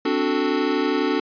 square chord, D dominant seventh, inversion third, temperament equal, 261.6 / 293.7 / 370 / 440 Hz, C4 / D4 / F#4 / A4, 0 / 0 / 0 / 0 cents, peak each -27 / -24 / -26 / -26 dBFS, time 0.05-1.2 s, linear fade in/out 5 ms, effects resampled to 11025 Hz

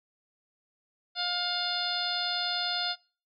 harmonic tone, 710 Hz, F5, 28 cents sharp, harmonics 1 / 2 / 3 / 4 / 5 / 6 / 7, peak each -36 / -36 / -44 / -41 / -33 / -33 / -36 dBFS, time 1.15-2.96 s, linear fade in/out 50 ms, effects noise-tail reverb RT60 0.4 s tail -26 dB re dry

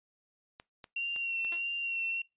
clicks, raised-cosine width 0.2 ms, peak -28 dBFS, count 4, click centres 0.599 / 0.842 / 1.162 / 1.448 s
sine tone with vibrato, 2743 Hz, F7, 32 cents flat, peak -31 dBFS, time 0.96-2.22 s, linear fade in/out 5 ms, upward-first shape sine, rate 1.6 Hz, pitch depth 26 cents each way
5% pulse tone with exponential decay, 343.8 Hz, F4, 27 cents flat, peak -30 dBFS, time 1.52-1.65 s, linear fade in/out 1 ms, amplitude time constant 28 ms
effects noise-tail reverb RT60 0.2 s tail -22 dB re dry + resampled to 8000 Hz

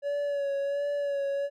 triangle tone with vibrato, 566 Hz, C#5, 36 cents sharp, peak -25 dBFS, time 0.02-1.5 s, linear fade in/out 50 ms, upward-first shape sine, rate 1.4 Hz, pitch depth 31 cents each way, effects none

